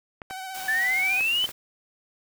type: clicks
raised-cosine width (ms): 0.5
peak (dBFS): -22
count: 5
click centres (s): 0.218 / 0.309 / 1.208 / 1.442 / 1.491
type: tone with vibrato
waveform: sawtooth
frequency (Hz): 758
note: F#5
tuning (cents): +42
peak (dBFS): -30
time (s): 0.3-1.2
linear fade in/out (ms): 2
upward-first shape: sine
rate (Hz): 15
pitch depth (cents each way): 30
type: noise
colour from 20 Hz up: white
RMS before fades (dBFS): -39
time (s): 0.54-1.52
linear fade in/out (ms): 10
type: exponential sweep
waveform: sine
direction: up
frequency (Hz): 1723 to 3086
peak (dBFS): -21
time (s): 0.68-1.46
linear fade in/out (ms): 5
effects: none